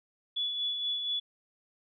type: tone with tremolo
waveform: sine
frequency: 3423 Hz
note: A7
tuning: 48 cents flat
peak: -28 dBFS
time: 0.36-1.2 s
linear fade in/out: 10 ms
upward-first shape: sine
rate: 4.2 Hz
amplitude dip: 40%
effects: none